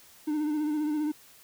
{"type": "tone with vibrato", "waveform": "triangle", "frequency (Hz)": 302.2, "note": "D4", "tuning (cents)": 50, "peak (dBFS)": -24, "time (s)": [0.27, 1.12], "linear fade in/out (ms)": 10, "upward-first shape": "sine", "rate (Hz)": 15, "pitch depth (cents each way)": 43, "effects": ["white hiss -55 dBFS RMS until 1.43 s"]}